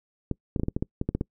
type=clicks; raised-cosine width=3 ms; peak=-13 dBFS; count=11; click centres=0.313 / 0.562 / 0.597 / 0.634 / 0.684 / 0.765 / 0.825 / 1.014 / 1.09 / 1.15 / 1.211 s; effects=noise-tail reverb RT60 0.1 s tail -26 dB re dry